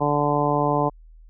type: harmonic tone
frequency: 146.2 Hz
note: D3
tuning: 7 cents flat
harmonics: 1 / 2 / 3 / 4 / 5 / 6 / 7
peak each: -26 / -26 / -26 / -26 / -26 / -26 / -26 dBFS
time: 0-0.9 s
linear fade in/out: 20 ms
effects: added 40 Hz sine -44 dBFS peak until 1.29 s